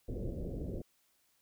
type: low-pass noise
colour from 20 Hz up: pink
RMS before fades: -39 dBFS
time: 0.08-0.82 s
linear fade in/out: 5 ms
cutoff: 560 Hz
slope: 48 dB/octave
effects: white hiss -73 dBFS RMS until 1.41 s